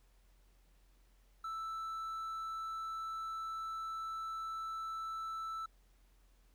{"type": "tone", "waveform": "triangle", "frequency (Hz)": 1321, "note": "E6", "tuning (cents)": 3, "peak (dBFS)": -37, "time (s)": [1.44, 5.66], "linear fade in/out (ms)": 5, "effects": ["added 44 Hz sine -64 dBFS peak until 6.54 s", "pink hiss -74 dBFS RMS until 6.54 s"]}